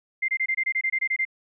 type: tone bursts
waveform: sine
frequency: 2093 Hz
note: C7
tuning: in tune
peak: -21 dBFS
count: 12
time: 0.22-1.252 s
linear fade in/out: 10 ms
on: 64 ms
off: 24 ms
effects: none